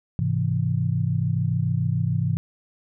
sine chord, Ab augmented, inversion none, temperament equal, 103.83 / 130.81 / 164.81 Hz, Ab2 / C3 / E3, 0 / 0 / 0 cents, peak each -25 / -24 / -25 dBFS, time 0.19-2.37 s, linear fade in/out 0 ms, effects none

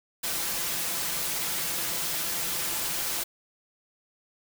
white noise with comb filter, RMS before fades -30 dBFS, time 0.23-3.24 s, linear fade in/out 10 ms, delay 5.9 ms, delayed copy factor +0.5, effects none

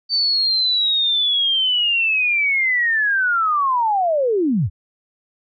sine linear sweep, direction down, 4586 to 70 Hz, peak -15 dBFS, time 0.09-4.7 s, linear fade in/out 50 ms, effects none

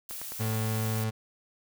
blue noise, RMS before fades -39 dBFS, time 0.09-1.04 s, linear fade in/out 2 ms
click train, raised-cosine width 0.5 ms, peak -26 dBFS, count 5, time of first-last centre 0.11-0.531 s, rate 9.49 Hz
35% pulse tone, 110 Hz, A2, in tune, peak -26 dBFS, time 0.39-1.11 s, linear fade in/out 20 ms
effects none

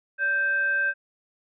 sine tone with frequency modulation, 1568 Hz, G6, in tune, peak -21 dBFS, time 0.18-0.94 s, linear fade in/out 50 ms, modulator 996 Hz, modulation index 0.27, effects none

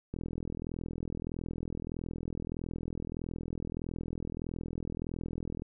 click train, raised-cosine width 3 ms, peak -24 dBFS, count 229, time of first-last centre 0.14-5.621 s, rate 41.6 Hz, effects none

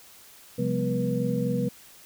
sine tone cluster, 132.5 / 177.5 / 201.2 / 244.8 / 484.5 Hz, C3 / F3 / G3 / B3 / B4, +22 / +28 / +45 / -15 / -33 cents, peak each -30 dBFS, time 0.58-1.69 s, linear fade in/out 10 ms, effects white hiss -51 dBFS RMS until 2.05 s

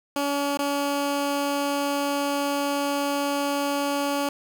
15% pulse tone with dropouts, 283.8 Hz, C#4, 41 cents sharp, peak -17 dBFS, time 0.16-4.29 s, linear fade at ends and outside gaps 2 ms, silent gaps 0.573-0.59 s, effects none

